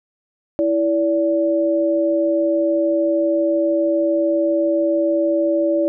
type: tone pair together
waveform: sine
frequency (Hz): 329.6 / 576.7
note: E4 / D5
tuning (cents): 0 / -32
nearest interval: minor seventh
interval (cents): 968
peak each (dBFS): -18 / -17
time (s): 0.59-5.88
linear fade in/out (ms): 0
effects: none